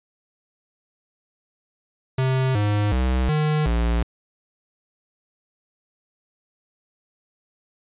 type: tone with pitch steps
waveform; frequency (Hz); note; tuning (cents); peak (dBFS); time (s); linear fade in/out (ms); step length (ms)
square; 131 / 103.8 / 63.8 / 152.6 / 57.9; C3 / G#2 / C2 / D#3 / A#1; +2 / 0 / -43 / -33 / -11; -19; 2.18-4.03; 5; 370
effects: resampled to 8000 Hz